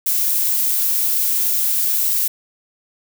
violet noise, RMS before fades -18 dBFS, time 0.06-2.28 s, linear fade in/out 5 ms, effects none

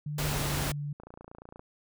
sine tone with pitch glide, 148.7 to 145.39 Hz, D3 to D3, +22 to -17 cents, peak -32 dBFS, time 0.06-0.93 s, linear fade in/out 5 ms, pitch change -39 cents, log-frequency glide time 0.26-0.37 s
pink noise, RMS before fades -32 dBFS, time 0.18-0.72 s, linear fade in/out 5 ms
click train, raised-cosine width 1 ms, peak -32 dBFS, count 18, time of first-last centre 1-1.594 s, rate 28.6 Hz
effects none

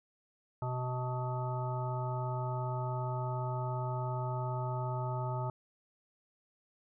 harmonic tone, 126.1 Hz, B2, 36 cents sharp, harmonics 1 / 3 / 5 / 7 / 9 / 10, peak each -34 / -45 / -42 / -40 / -51 / -45 dBFS, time 0.62-5.5 s, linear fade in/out 2 ms, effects none

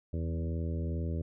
harmonic tone with a mistuned harmonic, 82.41 Hz, E2, in tune, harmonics 1 / 2 / 3 / 4 / 5 / 6 / 7, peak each -32 / -38 / -42 / -44 / -46 / -48 / -49 dBFS, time 0.13-1.22 s, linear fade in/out 5 ms, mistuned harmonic 2, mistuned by -21 cents, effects none

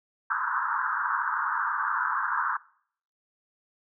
white band-pass noise, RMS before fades -28 dBFS, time 0.3-2.57 s, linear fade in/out 5 ms, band 910 to 1600 Hz, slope 96 dB/octave, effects noise-tail reverb RT60 0.6 s tail -23 dB re dry

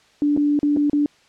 sine tone with dropouts, 292.1 Hz, D4, 9 cents flat, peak -15 dBFS, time 0.22-1.06 s, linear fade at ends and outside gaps 1 ms, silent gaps 0.365-0.374 / 0.591-0.63 / 0.764-0.77 / 0.898-0.931 s, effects white hiss -55 dBFS RMS until 1.28 s + low-pass 5000 Hz 12 dB/octave

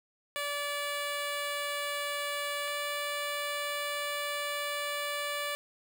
10% pulse tone pair in turn, 578 / 581.2 Hz, D5 / D5, -28 / -18 cents, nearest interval unison, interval 10 cents, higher second, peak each -24 dBFS, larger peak neither, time 0.36-2.68 / 2.68-5.55 s, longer second, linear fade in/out 0 ms, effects none

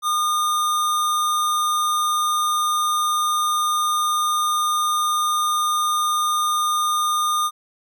square tone, 1217 Hz, D#6, 39 cents flat, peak -19 dBFS, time 0.02-7.51 s, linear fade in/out 50 ms, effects none

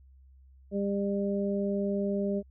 harmonic tone, 200 Hz, G3, 35 cents sharp, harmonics 1 / 2 / 3, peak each -29 / -32 / -34 dBFS, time 0.71-2.43 s, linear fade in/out 50 ms, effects added 66 Hz sine -53 dBFS peak until 2.5 s

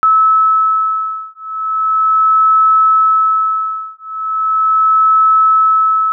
sine beating tone pair, 1300 / 1300.38 Hz, E6 / E6, -24 / -24 cents, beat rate 0.38 Hz, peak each -12 dBFS, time 0.03-6.12 s, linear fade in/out 0 ms, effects none

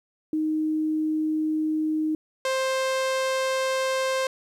sine / sawtooth tone pair in turn, 311.1 / 525.9 Hz, D#4 / C5, 0 / +9 cents, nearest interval major sixth, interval 909 cents, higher second, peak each -22 / -19 dBFS, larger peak second, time 0.33-2.15 / 2.45-4.27 s, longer neither, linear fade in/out 2 ms, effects low-pass 9000 Hz 12 dB/octave + 10-bit

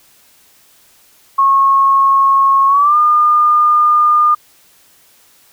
sine tone with pitch glide, 1092 to 1211.6 Hz, C#6 to D#6, -26 to -46 cents, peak -7 dBFS, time 1.38-4.35 s, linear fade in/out 10 ms, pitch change +180 cents, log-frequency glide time 2.67-2.97 s, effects white hiss -49 dBFS RMS until 5.52 s

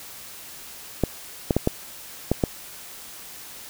clicks, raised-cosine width 2 ms, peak -5 dBFS, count 6, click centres 1.037 / 1.508 / 1.566 / 1.674 / 2.316 / 2.438 s, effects white hiss -41 dBFS RMS until 3.69 s

